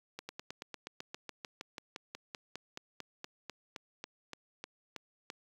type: slowing click train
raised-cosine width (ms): 0.2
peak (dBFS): -24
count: 27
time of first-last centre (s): 0.19-5.301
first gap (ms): 100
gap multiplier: 1.05
effects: high-pass 100 Hz 12 dB/octave + 9-bit